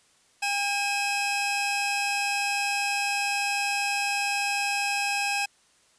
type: tone pair together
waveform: sawtooth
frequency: 807 / 2562 Hz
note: G#5 / E7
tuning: -50 / -50 cents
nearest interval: octave + minor sixth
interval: 2000 cents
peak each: -24 dBFS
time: 0.42-5.46 s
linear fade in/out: 10 ms
effects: white hiss -62 dBFS RMS until 5.98 s + resampled to 22050 Hz